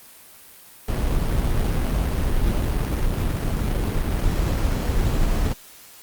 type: noise with sample-and-hold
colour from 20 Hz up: brown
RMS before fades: -21 dBFS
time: 0.88-5.53 s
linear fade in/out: 5 ms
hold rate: 3675 Hz
effects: white hiss -46 dBFS RMS until 6.02 s + Opus 32 kbps